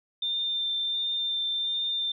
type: tone with vibrato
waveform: sine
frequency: 3590 Hz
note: A7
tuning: 34 cents sharp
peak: -26 dBFS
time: 0.22-2.12 s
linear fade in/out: 5 ms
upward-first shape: sine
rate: 1.4 Hz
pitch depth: 10 cents each way
effects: none